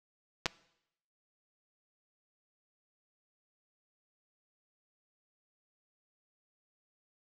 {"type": "clicks", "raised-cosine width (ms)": 0.2, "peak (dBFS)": [-11, -13], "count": 2, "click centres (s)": [0.458, 0.464], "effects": ["noise-tail reverb RT60 0.8 s tail -21 dB re dry"]}